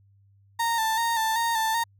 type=tone with vibrato; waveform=35% pulse; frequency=906 Hz; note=A#5; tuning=50 cents flat; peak=-21 dBFS; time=0.59-1.84 s; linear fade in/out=10 ms; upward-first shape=square; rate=2.6 Hz; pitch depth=38 cents each way; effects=added 99 Hz sine -56 dBFS peak until 1.99 s